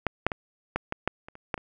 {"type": "clicks", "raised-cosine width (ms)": 0.5, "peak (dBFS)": [-9, -6, -16, -11, -14, -9, -27, -30, -12, -23], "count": 10, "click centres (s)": [0.067, 0.266, 0.318, 0.76, 0.924, 1.076, 1.285, 1.354, 1.542, 1.578], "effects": []}